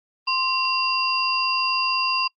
sine tone cluster, 1045 / 2748 / 4798 Hz, C6 / F7 / D8, -2 / -29 / +36 cents, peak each -24 dBFS, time 0.27-2.28 s, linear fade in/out 10 ms, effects noise-tail reverb RT60 0.1 s tail -25 dB re dry + Opus 32 kbps

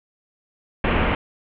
pink low-pass noise, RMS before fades -20 dBFS, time 0.84-1.15 s, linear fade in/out 2 ms, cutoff 2900 Hz, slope 48 dB/octave, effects none

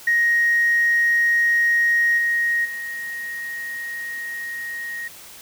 sine tone with level steps, 1875 Hz, A#6, 10 cents sharp, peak -14 / -17 / -27 dBFS, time 0.07-5.08 s, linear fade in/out 5 ms, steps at 2.17 / 2.64 s, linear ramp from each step 20 ms, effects tanh soft clip ceiling -10 dBFS + white hiss -42 dBFS RMS until 5.41 s

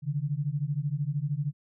sine beating tone pair, 138.8 / 151.8 Hz, C#3 / D#3, +3 / -42 cents, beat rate 13 Hz, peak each -30 dBFS, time 0.02-1.53 s, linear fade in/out 50 ms, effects none

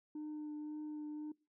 sine tone with vibrato, 302 Hz, D4, 48 cents sharp, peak -39 dBFS, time 0.15-1.32 s, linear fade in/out 5 ms, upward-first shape triangle, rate 1.9 Hz, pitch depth 14 cents each way, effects noise-tail reverb RT60 0.3 s tail -24 dB re dry + tanh soft clip ceiling -40 dBFS

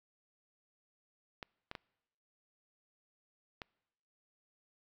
clicks, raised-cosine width 0.3 ms, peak -26 dBFS, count 4, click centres 1.428 / 1.714 / 1.752 / 3.618 s, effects noise-tail reverb RT60 1.0 s tail -26 dB re dry

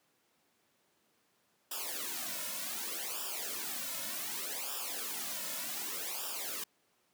white noise with flanger, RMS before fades -39 dBFS, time 1.71-6.64 s, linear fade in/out 5 ms, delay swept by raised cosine 0.47 to 2.57 ms, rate 0.66 Hz, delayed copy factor -0.9, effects pink hiss -73 dBFS RMS until 7.13 s + high-pass 200 Hz 12 dB/octave

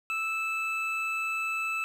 triangle tone pair together, 1318.5 / 2625 Hz, E6 / E7, 0 / -8 cents, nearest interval octave, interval 1192 cents, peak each -32 / -28 dBFS, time 0.1-1.84 s, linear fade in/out 0 ms, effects none

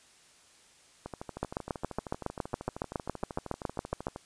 two click trains, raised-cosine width 1 ms, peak -16 / -24 dBFS, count 20 / 41, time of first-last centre 1.43-4.069 / 1.06-4.161 s, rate 7.2 / 12.9 Hz, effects white hiss -60 dBFS RMS until 4.25 s + resampled to 22050 Hz

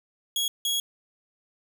sawtooth tone bursts at uneven times, 3322 Hz, G#7, in tune, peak -21 dBFS, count 2, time 0.36-0.48 / 0.65-0.8 s, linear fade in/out 2 ms, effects none

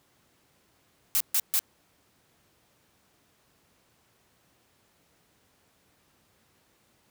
blue noise bursts, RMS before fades -24 dBFS, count 3, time 1.15-1.592 s, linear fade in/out 0 ms, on 54 ms, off 140 ms, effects pink hiss -66 dBFS RMS until 7.1 s + high-pass 80 Hz 12 dB/octave

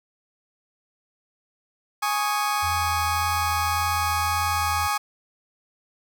35% pulse chord, Ab suspended fourth, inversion none, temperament just, 830.6 / 1107.5 / 1245.9 Hz, Ab5 / Db6 / Eb6, 0 / -2 / +2 cents, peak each -24 / -27 / -25 dBFS, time 2.02-4.98 s, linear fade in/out 10 ms
sine tone with vibrato, 82.8 Hz, E2, 8 cents sharp, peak -30 dBFS, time 2.62-4.88 s, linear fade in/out 20 ms, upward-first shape triangle, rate 1.8 Hz, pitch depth 33 cents each way
effects none

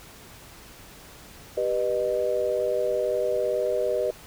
sine chord, G augmented, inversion none, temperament just, 392 / 490 / 612.5 Hz, G4 / B4 / D#5, 0 / -14 / -27 cents, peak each -29 / -26 / -26 dBFS, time 1.57-4.11 s, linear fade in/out 5 ms, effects pink hiss -47 dBFS RMS until 4.26 s

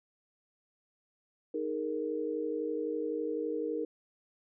sine chord, D# suspended fourth, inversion none, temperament just, 311.1 / 414.8 / 466.7 Hz, D#4 / G#4 / A#4, 0 / -2 / +2 cents, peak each -36 / -38 / -34 dBFS, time 1.54-3.85 s, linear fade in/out 5 ms, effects none

